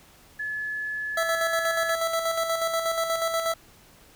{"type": "tone with pitch glide", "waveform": "sine", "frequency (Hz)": [1714, 1701.2], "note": ["A6", "G#6"], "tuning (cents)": [-46, 41], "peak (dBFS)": -28, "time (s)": [0.39, 1.95], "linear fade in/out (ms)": 10, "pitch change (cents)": -13, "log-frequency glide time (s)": [1.22, 1.43]}
{"type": "tone with tremolo", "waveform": "25% pulse", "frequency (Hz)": 660, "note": "E5", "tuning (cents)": 2, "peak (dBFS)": -19, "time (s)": [1.17, 3.54], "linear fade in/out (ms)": 5, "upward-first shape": "square", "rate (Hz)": 8.3, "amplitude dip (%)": 45}
{"effects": ["pink hiss -54 dBFS RMS until 4.15 s"]}